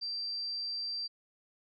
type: tone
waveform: sine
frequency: 4699 Hz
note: D8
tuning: in tune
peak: -34 dBFS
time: 0.01-1.08 s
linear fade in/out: 20 ms
effects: none